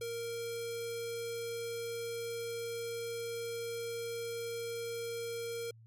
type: tone with notch filter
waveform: square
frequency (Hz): 465.7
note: A#4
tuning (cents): -2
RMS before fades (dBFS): -39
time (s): 0.01-5.71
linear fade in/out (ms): 5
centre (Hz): 990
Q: 0.53
effects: added 113 Hz sine -54 dBFS peak until 5.86 s + MP3 64 kbps